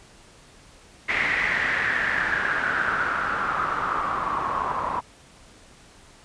white noise with low-pass filter sweep, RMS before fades -25 dBFS, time 1.08-5.01 s, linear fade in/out 20 ms, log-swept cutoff 2100 to 1000 Hz, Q 6.8, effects pink hiss -51 dBFS RMS until 6.24 s + resampled to 22050 Hz

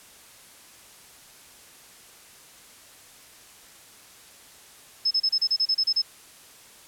sine tone bursts, 5200 Hz, E8, 24 cents flat, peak -19 dBFS, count 11, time 5.05-6.02 s, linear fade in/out 10 ms, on 60 ms, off 31 ms, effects white hiss -50 dBFS RMS until 6.87 s + low-pass 12000 Hz 12 dB/octave

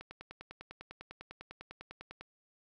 click train, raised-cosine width 0.3 ms, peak -30 dBFS, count 23, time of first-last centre 0.01-2.21 s, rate 10 Hz, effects none

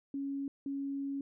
sine tone pair in turn, 277.2 / 277.2 Hz, C#4 / C#4, 0 / 0 cents, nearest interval unison, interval 0 cents, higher neither, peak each -34 / -34 dBFS, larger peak neither, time 0.14-0.48 / 0.66-1.21 s, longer second, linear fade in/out 2 ms, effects none

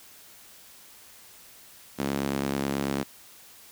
sawtooth tone with high-pass filter, 69.2 Hz, C#2, 2 cents flat, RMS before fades -29 dBFS, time 1.98-3.04 s, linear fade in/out 20 ms, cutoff 230 Hz, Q 1.5, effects white hiss -51 dBFS RMS until 3.71 s

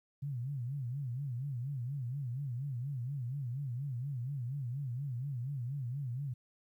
sine tone with vibrato, 130.81 Hz, C3, in tune, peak -35 dBFS, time 0.22-6.34 s, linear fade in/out 10 ms, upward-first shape sine, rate 4.2 Hz, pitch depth 180 cents each way, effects 12-bit

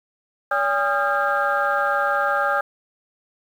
sine tone cluster, 571 / 811 / 1233 / 1379 / 1605 Hz, D5 / G#5 / D#6 / F6 / G6, -49 / -41 / -16 / -22 / +40 cents, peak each -24 dBFS, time 0.51-2.61 s, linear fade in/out 5 ms, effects tanh soft clip ceiling -9 dBFS + 8-bit

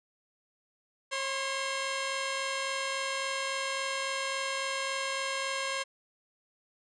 10% pulse tone pair together, 541.8 / 1040 Hz, C#5 / C6, -40 / -11 cents, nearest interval major seventh, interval 1129 cents, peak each -24 / -28 dBFS, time 1.11-5.84 s, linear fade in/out 20 ms, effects resampled to 22050 Hz

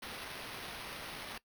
violet noise with sample-and-hold, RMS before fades -45 dBFS, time 0.02-1.38 s, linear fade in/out 5 ms, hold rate 7350 Hz, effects noise-tail reverb RT60 0.1 s tail -19 dB re dry

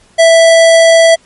square tone, 659.3 Hz, E5, in tune, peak -3 dBFS, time 0.18-1.16 s, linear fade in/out 20 ms, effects pink hiss -47 dBFS RMS until 1.25 s + MP3 48 kbps

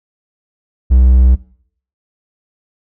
triangle tone, 63 Hz, B1, 35 cents sharp, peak -3 dBFS, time 0.9-1.36 s, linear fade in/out 20 ms, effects noise-tail reverb RT60 0.6 s tail -20 dB re dry

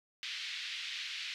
white band-pass noise, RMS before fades -41 dBFS, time 0.23-1.34 s, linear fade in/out 0 ms, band 2000 to 4000 Hz, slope 24 dB/octave, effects none

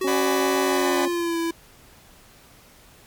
square tone with pitch glide, 375.9 to 333 Hz, F#4 to E4, +27 to +18 cents, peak -23 dBFS, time 0.01-1.51 s, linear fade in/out 5 ms, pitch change -209 cents, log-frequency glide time 0.62-1.38 s
harmonic tone, 274.5 Hz, C#4, 17 cents flat, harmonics 1 / 2 / 3, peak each -26 / -32 / -36 dBFS, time 0.04-1.08 s, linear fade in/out 5 ms
sawtooth chord, G# half-diminished seventh, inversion second, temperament just, 598 / 747.5 / 830.6 / 996.7 Hz, D5 / F#5 / G#5 / B5, +31 / +17 / 0 / +16 cents, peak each -24 / -27 / -28 / -24 dBFS, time 0.07-1.06 s, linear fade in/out 10 ms
effects pink hiss -51 dBFS RMS until 3.06 s + MP3 96 kbps

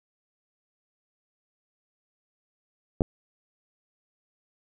clicks, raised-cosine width 2 ms, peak -9 / -12 dBFS, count 2, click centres 3.008 / 3.019 s, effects none

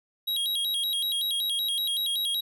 square tone with vibrato, 3544 Hz, A7, 12 cents sharp, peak -26 dBFS, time 0.27-2.41 s, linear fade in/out 10 ms, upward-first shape square, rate 5.3 Hz, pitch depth 140 cents each way, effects none

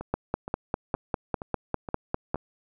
two click trains, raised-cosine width 1 ms, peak -21 / -11 dBFS, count 6 / 12, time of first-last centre 0.01-2.357 / 0.14-2.344 s, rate 2.13 / 4.99 Hz, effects none

